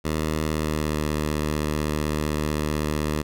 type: tone with pitch glide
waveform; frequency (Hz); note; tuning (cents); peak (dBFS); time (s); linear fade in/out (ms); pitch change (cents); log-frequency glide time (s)
10% pulse; 77.78 to 75.78; D#2 to D#2; 0 to -45; -15; 0.04-3.23; 20; -45; 0.47-1.04
effects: none